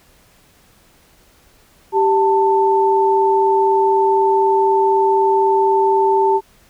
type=tone pair together; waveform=sine; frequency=390.3 / 888 Hz; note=G4 / A5; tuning=-8 / +16 cents; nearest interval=octave + major second; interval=1424 cents; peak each=-14 / -14 dBFS; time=1.92-6.41 s; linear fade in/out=50 ms; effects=pink hiss -52 dBFS RMS until 6.69 s